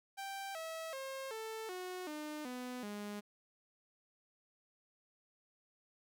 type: tone with pitch steps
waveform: sawtooth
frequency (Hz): 784 / 647.9 / 535.5 / 442.6 / 365.7 / 302.3 / 249.8 / 206.5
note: G5 / E5 / C5 / A4 / F#4 / D#4 / B3 / G#3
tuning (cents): 0 / -30 / +40 / +10 / -20 / -50 / +20 / -10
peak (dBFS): -38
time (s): 0.17-3.21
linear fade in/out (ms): 20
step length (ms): 380
effects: none